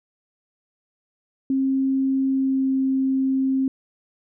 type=tone with pitch glide; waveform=sine; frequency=267.5 to 265.8 Hz; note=C4 to C4; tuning=+38 to +27 cents; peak=-18 dBFS; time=1.5-3.68 s; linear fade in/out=2 ms; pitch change=-11 cents; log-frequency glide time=2.29-2.71 s; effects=none